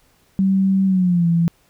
sine tone with pitch glide, 192.4 to 168.46 Hz, G3 to E3, -32 to +38 cents, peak -13 dBFS, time 0.39-1.48 s, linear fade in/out 0 ms, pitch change -230 cents, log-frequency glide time 0.86-1.27 s, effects pink hiss -58 dBFS RMS until 1.69 s

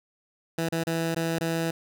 15% pulse tone with dropouts, 164.81 Hz, E3, in tune, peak -19 dBFS, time 0.58-1.71 s, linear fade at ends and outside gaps 5 ms, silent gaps 0.689-0.723 / 0.837-0.869 / 1.147-1.162 / 1.387-1.409 s, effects none

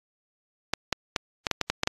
clicks, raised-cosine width 0.2 ms, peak -6 dBFS, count 9, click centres 0.736 / 0.927 / 1.162 / 1.468 / 1.513 / 1.613 / 1.7 / 1.834 / 1.874 s, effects AAC 32 kbps

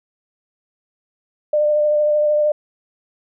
sine tone with vibrato, 599 Hz, D5, 34 cents sharp, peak -13 dBFS, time 1.53-2.52 s, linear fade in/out 5 ms, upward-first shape triangle, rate 13 Hz, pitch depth 19 cents each way, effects none

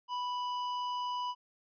triangle tone with hard clipping, 987.8 Hz, B5, in tune, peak -35 dBFS, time 0.08-1.35 s, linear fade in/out 50 ms, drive 15 dB, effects resampled to 11025 Hz

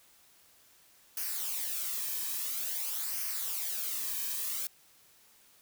blue noise with flanger, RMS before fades -35 dBFS, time 1.17-4.67 s, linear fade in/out 2 ms, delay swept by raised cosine 0.26 to 1.46 ms, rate 0.49 Hz, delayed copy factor -0.6, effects white hiss -62 dBFS RMS until 5.61 s

